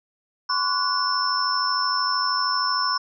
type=tone cluster; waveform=sine; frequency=1032 / 1125 / 1468 / 5340 Hz; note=C6 / C#6 / F#6 / E8; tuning=-24 / +25 / -14 / +22 cents; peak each=-26 / -26 / -29 / -24 dBFS; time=0.49-2.98 s; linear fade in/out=10 ms; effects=none